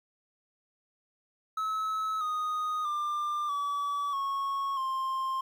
triangle tone with pitch steps, 1293 / 1241.8 / 1192.6 / 1145.3 / 1099.9 / 1056.3 Hz, E6 / D#6 / D6 / D6 / C#6 / C6, -34 / -4 / +26 / -44 / -14 / +16 cents, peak -27 dBFS, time 1.57-5.41 s, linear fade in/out 5 ms, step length 640 ms, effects 10-bit

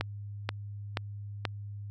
click train, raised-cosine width 0.3 ms, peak -13 dBFS, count 4, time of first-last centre 0.01-1.452 s, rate 2.08 Hz, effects added 102 Hz sine -38 dBFS peak until 1.9 s

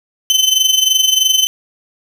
30% pulse tone with amplitude modulation, 3060 Hz, G7, 42 cents flat, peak -4 dBFS, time 0.3-1.47 s, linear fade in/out 0 ms, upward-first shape sine, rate 23.1 Hz, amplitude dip 70%, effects none

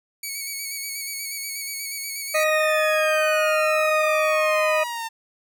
10% pulse tone with vibrato, 2237 Hz, C#7, 15 cents sharp, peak -20 dBFS, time 0.23-2.44 s, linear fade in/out 5 ms, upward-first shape square, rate 8.3 Hz, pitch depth 28 cents each way
sawtooth exponential sweep, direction down, 1975.5 to 898 Hz, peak -24 dBFS, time 2.34-5.09 s, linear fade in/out 20 ms
harmonic tone, 620 Hz, D#5, 6 cents flat, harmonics 1 / 2 / 3 / 4, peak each -20 / -26 / -29 / -25 dBFS, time 2.34-4.84 s, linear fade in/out 10 ms
effects none

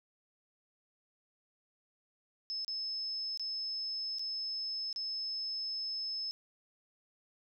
sine tone with dropouts, 5220 Hz, E8, 18 cents flat, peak -35 dBFS, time 2.5-6.31 s, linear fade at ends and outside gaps 0 ms, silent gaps 2.647-2.68 / 3.374-3.396 / 4.185-4.194 / 4.928-4.961 s, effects none

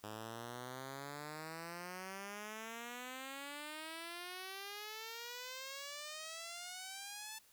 5% pulse exponential sweep, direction up, 105 to 882 Hz, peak -34 dBFS, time 0.03-7.39 s, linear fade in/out 10 ms, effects white hiss -67 dBFS RMS until 7.52 s

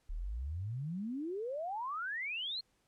sine exponential sweep, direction up, 34.65 to 4341 Hz, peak -36 dBFS, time 0.09-2.61 s, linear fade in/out 10 ms, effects pink hiss -75 dBFS RMS until 2.87 s + low-pass 11000 Hz 12 dB/octave

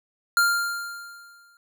square tone with exponential decay, 1396.9 Hz, F6, in tune, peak -16 dBFS, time 0.37-1.57 s, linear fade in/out 1 ms, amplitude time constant 260 ms, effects none

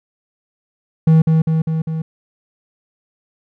triangle tone with echo, 160 Hz, D#3, 49 cents sharp, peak -5 dBFS, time 1.07-1.22 s, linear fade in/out 5 ms, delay 200 ms, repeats 4, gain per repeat -3 dB, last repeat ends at 2.02 s, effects none

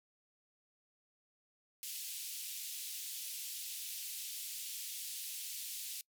white band-pass noise, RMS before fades -44 dBFS, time 1.83-6.01 s, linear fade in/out 0 ms, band 2700 to 16000 Hz, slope 24 dB/octave, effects noise-tail reverb RT60 0.1 s tail -24 dB re dry

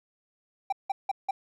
triangle tone bursts, 784 Hz, G5, in tune, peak -22 dBFS, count 4, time 0.7-1.31 s, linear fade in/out 5 ms, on 25 ms, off 170 ms, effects none

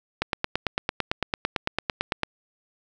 click train, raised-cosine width 0.3 ms, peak -7 dBFS, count 19, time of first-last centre 0.22-2.233 s, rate 8.94 Hz, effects none

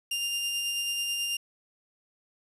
sawtooth tone with tremolo, 2800 Hz, F7, 4 cents sharp, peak -24 dBFS, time 0.11-1.37 s, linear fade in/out 5 ms, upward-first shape sine, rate 9.2 Hz, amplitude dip 25%, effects resampled to 32000 Hz + 9-bit

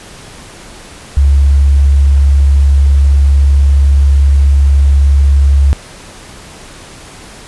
sine tone, 69.7 Hz, C#2, 10 cents sharp, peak -4 dBFS, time 1.17-5.73 s, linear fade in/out 0 ms, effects pink hiss -33 dBFS RMS until 7.47 s + resampled to 24000 Hz

